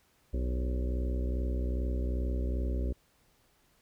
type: harmonic tone with a mistuned harmonic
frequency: 62.5 Hz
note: B1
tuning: 21 cents sharp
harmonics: 1 / 2 / 3 / 4 / 5 / 6 / 7 / 8 / 9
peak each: -29 / -45 / -45 / -41 / -45 / -43 / -48 / -49 / -48 dBFS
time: 0.33-2.93 s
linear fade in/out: 10 ms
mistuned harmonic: 8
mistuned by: +62 cents
effects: pink hiss -68 dBFS RMS until 3.81 s